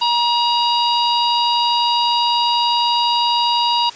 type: harmonic tone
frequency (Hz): 952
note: A#5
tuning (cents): +36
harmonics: 1 / 3 / 4 / 5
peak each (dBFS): -16 / -21 / -22 / -23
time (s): 0.01-3.9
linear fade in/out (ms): 10
effects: white hiss -38 dBFS RMS until 3.95 s + resampled to 16000 Hz